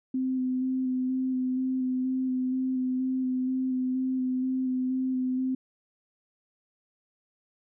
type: tone with vibrato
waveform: sine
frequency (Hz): 257.6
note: C4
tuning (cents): -27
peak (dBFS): -25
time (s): 0.14-5.55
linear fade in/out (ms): 5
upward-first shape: square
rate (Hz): 2.1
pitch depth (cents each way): 13
effects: none